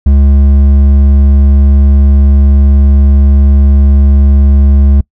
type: tone with hard clipping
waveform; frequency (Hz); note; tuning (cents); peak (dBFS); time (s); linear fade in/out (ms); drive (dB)
triangle; 69.7; C#2; +10; -4; 0.06-5.01; 5; 10
effects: noise-tail reverb RT60 0.1 s tail -25 dB re dry